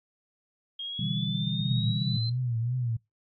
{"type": "exponential sweep", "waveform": "sine", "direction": "up", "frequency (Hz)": [3238, 4110], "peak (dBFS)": -33, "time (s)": [0.79, 2.3], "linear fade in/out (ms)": 5}
{"type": "chord", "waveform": "sine", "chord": "E minor seventh", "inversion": "second", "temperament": "just", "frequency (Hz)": [123.61, 148.33, 164.81, 197.78], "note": ["B2", "D3", "E3", "G3"], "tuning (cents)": [2, 18, 0, 16], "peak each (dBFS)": -33, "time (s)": [0.99, 2.17], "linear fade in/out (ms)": 5}
{"type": "tone with vibrato", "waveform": "sine", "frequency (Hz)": 120.3, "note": "B2", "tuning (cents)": -45, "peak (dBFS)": -26, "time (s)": [1.6, 2.97], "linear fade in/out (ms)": 10, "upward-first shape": "triangle", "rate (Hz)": 2.8, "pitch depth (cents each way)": 120}
{"effects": ["noise-tail reverb RT60 0.2 s tail -24 dB re dry", "AAC 32 kbps"]}